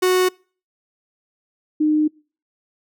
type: tone pair in turn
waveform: 45% pulse / sine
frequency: 368 / 305.4 Hz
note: F#4 / D#4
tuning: -9 / -32 cents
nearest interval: minor third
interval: 323 cents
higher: first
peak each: -14 dBFS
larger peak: neither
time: 0.02-0.29 / 1.8-2.08 s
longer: second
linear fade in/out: 10 ms
effects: noise-tail reverb RT60 0.4 s tail -26 dB re dry